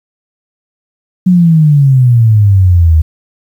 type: exponential sweep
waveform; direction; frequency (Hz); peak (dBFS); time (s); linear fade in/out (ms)
sine; down; 185.9 to 76.9; -3; 1.26-3.02; 10
effects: 7-bit